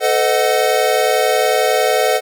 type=chord; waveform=square; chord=A diminished seventh; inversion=none; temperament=equal with one note detuned; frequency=440 / 511 / 622.3 / 740 Hz; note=A4 / C5 / Eb5 / Gb5; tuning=0 / -41 / 0 / 0 cents; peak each=-19 dBFS; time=0-2.21 s; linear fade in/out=50 ms; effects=none